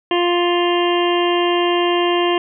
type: harmonic tone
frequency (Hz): 350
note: F4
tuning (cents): +4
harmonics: 1 / 2 / 3 / 5 / 6 / 7 / 8 / 9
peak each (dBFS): -16 / -22 / -22 / -29 / -30 / -35 / -25 / -28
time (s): 0.11-2.38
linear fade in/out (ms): 2
effects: none